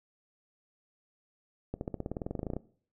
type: accelerating click train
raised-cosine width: 2 ms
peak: -21 dBFS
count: 18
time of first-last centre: 1.74-2.566 s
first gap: 71 ms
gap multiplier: 0.95
effects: noise-tail reverb RT60 0.5 s tail -19 dB re dry